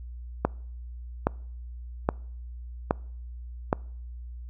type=click train; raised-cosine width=1 ms; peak=-7 dBFS; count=5; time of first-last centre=0.45-3.729 s; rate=1.22 Hz; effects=noise-tail reverb RT60 0.6 s tail -26 dB re dry + added 60 Hz sine -37 dBFS peak until 4.49 s